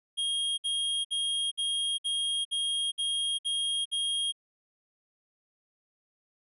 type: tone bursts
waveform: square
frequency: 3250 Hz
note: G#7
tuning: 38 cents flat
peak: -28 dBFS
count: 9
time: 0.17-4.324 s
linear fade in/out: 20 ms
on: 410 ms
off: 58 ms
effects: resampled to 32000 Hz